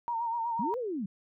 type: tone with vibrato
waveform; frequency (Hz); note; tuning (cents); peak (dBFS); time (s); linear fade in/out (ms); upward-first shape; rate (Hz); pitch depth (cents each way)
sine; 928; A#5; -8; -29; 0.08-0.74; 0; sine; 8.1; 50
type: linear two-way sweep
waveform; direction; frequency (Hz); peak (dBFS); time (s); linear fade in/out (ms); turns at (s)
sine; up then down; 174.61 to 523.3 to 174.61; -31; 0.59-1.06; 5; 0.78
effects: none